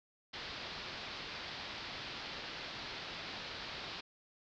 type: low-pass noise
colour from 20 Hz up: white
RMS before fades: -45 dBFS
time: 0.33-4.01 s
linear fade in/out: 10 ms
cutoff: 4800 Hz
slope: 48 dB/octave
effects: none